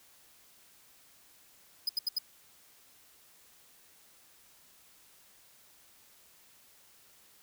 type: tone bursts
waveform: 45% pulse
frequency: 5000 Hz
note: D#8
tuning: 8 cents sharp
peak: -27 dBFS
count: 4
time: 1.87-2.186 s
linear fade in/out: 5 ms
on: 22 ms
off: 76 ms
effects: white hiss -61 dBFS RMS until 7.42 s